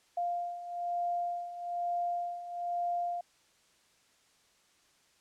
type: beating tone pair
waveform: sine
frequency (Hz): 698.5 / 699.6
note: F5 / F5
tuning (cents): 0 / +3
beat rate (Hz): 1.1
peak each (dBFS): -38 / -33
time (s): 0.17-3.21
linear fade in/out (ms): 5
effects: white hiss -67 dBFS RMS until 5.2 s + low-pass 8000 Hz 12 dB/octave